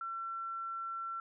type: tone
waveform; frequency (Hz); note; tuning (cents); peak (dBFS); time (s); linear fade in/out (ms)
sine; 1350; E6; +41; -37; 0.01-1.2; 2
effects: none